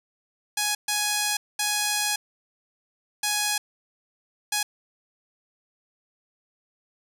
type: tone bursts at uneven times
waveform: 5% pulse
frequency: 834 Hz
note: G#5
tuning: 7 cents sharp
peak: -11 dBFS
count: 5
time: 0.57-0.75 / 0.88-1.37 / 1.59-2.16 / 3.23-3.58 / 4.52-4.63 s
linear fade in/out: 5 ms
effects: none

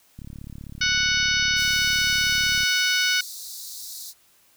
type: click train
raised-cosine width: 5 ms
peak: -26 dBFS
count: 88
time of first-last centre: 0.19-2.634 s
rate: 35.6 Hz
type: harmonic tone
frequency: 740 Hz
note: F#5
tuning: in tune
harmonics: 2 / 3 / 4 / 5 / 6 / 7 / 8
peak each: -24 / -26 / -27 / -28 / -29 / -29 / -30 dBFS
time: 0.81-3.21 s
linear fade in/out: 5 ms
type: high-pass noise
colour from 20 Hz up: pink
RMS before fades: -37 dBFS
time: 1.55-4.14 s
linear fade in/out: 50 ms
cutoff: 3800 Hz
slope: 96 dB/octave
effects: white hiss -59 dBFS RMS until 4.56 s

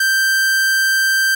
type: tone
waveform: 45% pulse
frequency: 1568 Hz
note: G6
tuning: in tune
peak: -13 dBFS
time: 0-1.35 s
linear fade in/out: 5 ms
effects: none

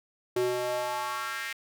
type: tone with high-pass filter sweep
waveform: square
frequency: 123.47 Hz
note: B2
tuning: in tune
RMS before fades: -31 dBFS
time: 0.36-1.53 s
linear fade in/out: 5 ms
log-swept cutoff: 340 to 2000 Hz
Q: 3.1
effects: none

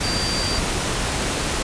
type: tone in noise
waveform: sine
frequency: 4699 Hz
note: D8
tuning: in tune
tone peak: -25 dBFS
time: 0.03-0.59 s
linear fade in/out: 10 ms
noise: pink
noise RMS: -23 dBFS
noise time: 0-1.63 s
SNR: -5 dB
effects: resampled to 22050 Hz

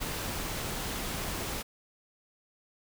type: noise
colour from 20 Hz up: pink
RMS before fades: -35 dBFS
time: 0-1.63 s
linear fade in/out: 20 ms
effects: none

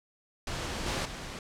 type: noise with level steps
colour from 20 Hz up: pink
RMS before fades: -35 / -31 / -40 dBFS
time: 0.47-1.39 s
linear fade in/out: 2 ms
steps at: 0.86 / 1.05 s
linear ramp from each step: 5 ms
effects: low-pass 7000 Hz 12 dB/octave

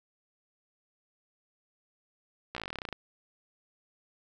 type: slowing click train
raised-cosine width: 0.3 ms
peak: -20 dBFS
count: 16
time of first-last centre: 2.55-2.927 s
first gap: 15 ms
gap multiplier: 1.07
effects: none

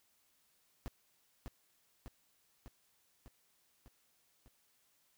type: noise with echo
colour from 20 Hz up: brown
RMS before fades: -41 dBFS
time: 0.86-0.88 s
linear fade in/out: 0 ms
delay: 600 ms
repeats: 6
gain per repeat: -3 dB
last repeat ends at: 4.48 s
effects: white hiss -74 dBFS RMS until 5.17 s

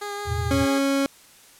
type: tone with vibrato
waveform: 15% pulse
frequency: 408.5 Hz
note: G#4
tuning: 29 cents flat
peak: -23 dBFS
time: 0.01-0.79 s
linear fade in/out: 10 ms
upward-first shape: triangle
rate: 5.9 Hz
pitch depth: 16 cents each way
type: chord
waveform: sine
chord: E suspended fourth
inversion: none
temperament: equal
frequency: 82.41 / 110 / 123.47 Hz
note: E2 / A2 / B2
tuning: 0 / 0 / 0 cents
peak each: -26 / -29 / -31 dBFS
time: 0.25-0.67 s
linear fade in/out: 50 ms
type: tone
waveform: 30% pulse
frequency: 275.4 Hz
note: C#4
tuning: 11 cents flat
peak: -17 dBFS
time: 0.51-1.06 s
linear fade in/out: 0 ms
effects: white hiss -51 dBFS RMS until 1.59 s + low-pass 12000 Hz 12 dB/octave

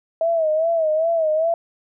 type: tone with vibrato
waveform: sine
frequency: 644 Hz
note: E5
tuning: 41 cents flat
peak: -16 dBFS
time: 0.21-1.54 s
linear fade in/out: 2 ms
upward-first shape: sine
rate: 2.5 Hz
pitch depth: 80 cents each way
effects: none

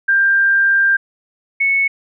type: tone pair in turn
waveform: sine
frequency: 1589 / 2207 Hz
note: G6 / C#7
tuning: +23 / -8 cents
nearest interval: tritone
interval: 569 cents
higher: second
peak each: -10 / -12 dBFS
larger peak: first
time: 0.08-0.97 / 1.6-1.88 s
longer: first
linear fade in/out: 10 ms
effects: none

